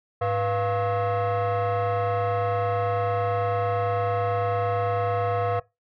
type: tone with frequency modulation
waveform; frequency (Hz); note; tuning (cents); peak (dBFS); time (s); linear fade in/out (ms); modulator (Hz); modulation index
sine; 103.83; G#2; 0; -19; 0.21-5.6; 10; 594; 1.6
effects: noise-tail reverb RT60 0.2 s tail -21 dB re dry + tanh soft clip ceiling -21 dBFS